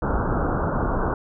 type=low-pass noise; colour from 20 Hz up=pink; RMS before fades=-23 dBFS; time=0.02-1.14 s; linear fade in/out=2 ms; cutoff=1500 Hz; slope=96 dB/octave; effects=none